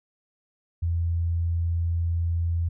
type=tone; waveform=sine; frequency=84.5 Hz; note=E2; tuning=43 cents sharp; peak=-22 dBFS; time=0.82-2.69 s; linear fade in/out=10 ms; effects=none